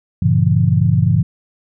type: chord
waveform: sine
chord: G diminished seventh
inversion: none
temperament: just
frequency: 98 / 117.6 / 141.12 / 169.34 Hz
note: G2 / Bb2 / Db3 / Fb3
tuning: 0 / +16 / +31 / +47 cents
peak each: -16 dBFS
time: 0.22-1.23 s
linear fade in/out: 5 ms
effects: none

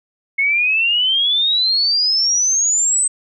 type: exponential sweep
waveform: sine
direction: up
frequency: 2172 to 8270 Hz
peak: -13 dBFS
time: 0.38-3.08 s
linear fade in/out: 10 ms
effects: none

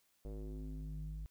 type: tone with low-pass filter sweep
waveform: square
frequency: 51.91 Hz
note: G#1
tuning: in tune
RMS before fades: -44 dBFS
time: 0.25-1.26 s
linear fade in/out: 0 ms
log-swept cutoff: 510 to 110 Hz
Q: 2.4
effects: white hiss -75 dBFS RMS until 1.3 s

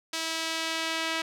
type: tone with band-pass filter sweep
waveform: sawtooth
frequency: 324.8 Hz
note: E4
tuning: 26 cents flat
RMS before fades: -31 dBFS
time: 0.13-1.22 s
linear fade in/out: 5 ms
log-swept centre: 4700 to 2800 Hz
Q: 0.9
effects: none

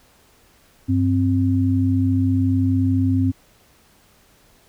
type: tone pair together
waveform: sine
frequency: 98 / 262.7 Hz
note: G2 / C4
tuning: 0 / +7 cents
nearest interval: octave + perfect fourth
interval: 1707 cents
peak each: -18 dBFS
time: 0.88-3.32 s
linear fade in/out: 20 ms
effects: pink hiss -55 dBFS RMS until 4.68 s

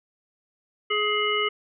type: harmonic tone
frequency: 420 Hz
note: G#4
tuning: 19 cents sharp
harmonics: 1 / 3 / 5 / 7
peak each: -27 / -27 / -27 / -27 dBFS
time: 0.9-1.49 s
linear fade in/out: 10 ms
effects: none

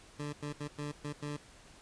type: tone bursts at uneven times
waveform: 20% pulse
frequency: 146.83 Hz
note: D3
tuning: in tune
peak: -32 dBFS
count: 6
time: 0.19-0.33 / 0.42-0.53 / 0.6-0.68 / 0.78-0.92 / 1.04-1.13 / 1.22-1.37 s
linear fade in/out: 10 ms
effects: pink hiss -57 dBFS RMS until 1.81 s + resampled to 22050 Hz

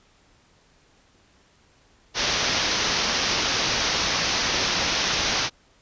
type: low-pass noise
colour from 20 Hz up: white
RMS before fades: -24 dBFS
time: 2.14-5.5 s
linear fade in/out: 50 ms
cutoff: 6200 Hz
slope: 96 dB/octave
effects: pink hiss -59 dBFS RMS until 5.81 s + resampled to 16000 Hz

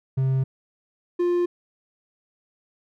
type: tone pair in turn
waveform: triangle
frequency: 132.5 / 351.3 Hz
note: C3 / F4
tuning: +22 / +10 cents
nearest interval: octave + perfect fourth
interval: 1688 cents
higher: second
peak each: -17 dBFS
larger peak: neither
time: 0.17-0.44 / 1.19-1.46 s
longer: neither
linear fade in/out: 10 ms
effects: none

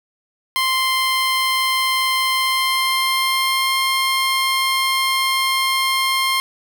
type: tone with pitch glide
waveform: 15% pulse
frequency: 1046.5 to 1061.1 Hz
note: C6 to C6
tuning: 0 to +24 cents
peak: -10 dBFS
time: 0.56-6.4 s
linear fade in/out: 0 ms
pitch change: +24 cents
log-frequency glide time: 2.32-3.75 s
effects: none

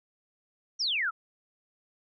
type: exponential sweep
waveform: sine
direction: down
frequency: 5900 to 1245 Hz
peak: -26 dBFS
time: 0.79-1.11 s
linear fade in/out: 20 ms
effects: none

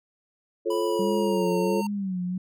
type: chord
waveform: sine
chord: F augmented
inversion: none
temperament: just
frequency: 349.2 / 436.5 / 545.7 Hz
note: F4 / A4 / C#5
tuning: 0 / -14 / -27 cents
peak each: -27 / -26 / -30 dBFS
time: 0.65-1.82 s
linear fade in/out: 20 ms
type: tone with pitch glide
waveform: square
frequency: 987.8 to 916.3 Hz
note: B5 to A#5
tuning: 0 to -30 cents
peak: -32 dBFS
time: 0.7-1.87 s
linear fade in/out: 5 ms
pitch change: -130 cents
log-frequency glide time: 0.83-1.57 s
type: tone with vibrato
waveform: sine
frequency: 191.9 Hz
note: G3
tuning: 37 cents flat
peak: -26 dBFS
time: 0.99-2.38 s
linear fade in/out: 5 ms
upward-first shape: sine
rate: 1.4 Hz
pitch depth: 120 cents each way
effects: none

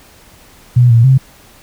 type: tone with pitch steps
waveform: sine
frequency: 122.8 / 116 / 132.4 Hz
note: B2 / A#2 / C3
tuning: -9 / -8 / +21 cents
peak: -4 dBFS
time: 0.76-1.18 s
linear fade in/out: 10 ms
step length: 140 ms
effects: pink hiss -43 dBFS RMS until 1.62 s

